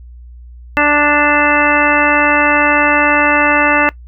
harmonic tone, 293.7 Hz, D4, in tune, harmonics 1 / 2 / 3 / 4 / 5 / 6 / 7 / 9, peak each -17 / -17 / -17 / -17 / -17 / -17 / -17 / -17 dBFS, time 0.77-3.89 s, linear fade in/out 0 ms, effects noise-tail reverb RT60 0.1 s tail -21 dB re dry + added 60 Hz sine -32 dBFS peak until 4.07 s

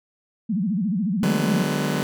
sine tone with vibrato, 197.8 Hz, G3, 16 cents sharp, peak -20 dBFS, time 0.49-1.63 s, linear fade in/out 10 ms, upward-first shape sine, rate 14 Hz, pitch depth 250 cents each way
sawtooth chord, G# half-diminished seventh, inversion second, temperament just, 149.51 / 186.89 / 207.7 / 249.2 Hz, D3 / F#3 / G#3 / B3, +31 / +18 / 0 / +16 cents, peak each -22 / -23 / -24 / -24 dBFS, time 1.23-2.03 s, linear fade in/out 0 ms
effects none

